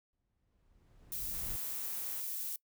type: noise with exponential growth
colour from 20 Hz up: brown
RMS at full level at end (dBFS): -44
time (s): 0.13-1.56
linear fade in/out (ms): 0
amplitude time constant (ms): 310
type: noise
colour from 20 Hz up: violet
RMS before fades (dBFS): -39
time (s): 1.12-2.56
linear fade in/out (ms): 2
type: click train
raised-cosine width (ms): 0.3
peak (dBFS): -39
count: 111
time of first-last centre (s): 1.34-2.199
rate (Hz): 128
effects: noise-tail reverb RT60 0.1 s tail -23 dB re dry